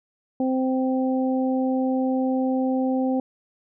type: harmonic tone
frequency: 260 Hz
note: C4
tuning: 11 cents flat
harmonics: 1 / 2 / 3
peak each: -21 / -27 / -31 dBFS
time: 0.4-3.2 s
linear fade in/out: 2 ms
effects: none